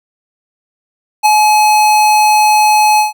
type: tone with ADSR envelope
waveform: square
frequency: 850 Hz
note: G#5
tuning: 40 cents sharp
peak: -4 dBFS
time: 1.23-3.13 s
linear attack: 29 ms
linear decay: 5 ms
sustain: -3 dB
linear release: 140 ms
effects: none